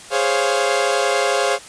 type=chord; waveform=sawtooth; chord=Db major seventh; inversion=second; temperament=equal with one note detuned; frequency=413.6 / 523.3 / 554.4 / 698.5 Hz; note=Ab4 / C5 / Db5 / F5; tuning=-7 / 0 / 0 / 0 cents; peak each=-18 dBFS; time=0.1-1.59 s; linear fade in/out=50 ms; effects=white hiss -39 dBFS RMS until 1.68 s + resampled to 22050 Hz